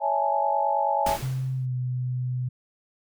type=chord; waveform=sine; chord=A major seventh; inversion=first; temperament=equal with one note detuned; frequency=560.2 / 659.3 / 830.6 / 880 Hz; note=C#5 / E5 / G#5 / A5; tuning=+18 / 0 / 0 / 0 cents; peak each=-29 / -29 / -24 / -27 dBFS; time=0-1.18 s; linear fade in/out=50 ms
type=noise with exponential decay; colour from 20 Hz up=pink; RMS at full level=-28 dBFS; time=1.06-1.66 s; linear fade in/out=5 ms; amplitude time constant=130 ms
type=tone with pitch glide; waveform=sine; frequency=130.81 to 125.92 Hz; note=C3 to B2; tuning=0 to +34 cents; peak=-25 dBFS; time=1.22-2.49 s; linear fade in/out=10 ms; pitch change=-66 cents; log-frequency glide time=1.55-1.74 s
effects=none